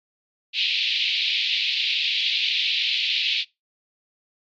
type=band-pass noise; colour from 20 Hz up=white; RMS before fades=-23 dBFS; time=0.53-3.45 s; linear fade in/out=50 ms; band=2400 to 4100 Hz; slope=48 dB/octave; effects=noise-tail reverb RT60 0.2 s tail -21 dB re dry + MP3 64 kbps